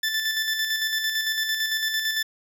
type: tone with tremolo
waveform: 20% pulse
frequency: 1760 Hz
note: A6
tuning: in tune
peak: -17 dBFS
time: 0.03-2.23 s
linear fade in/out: 5 ms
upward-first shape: square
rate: 8.9 Hz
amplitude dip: 40%
effects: none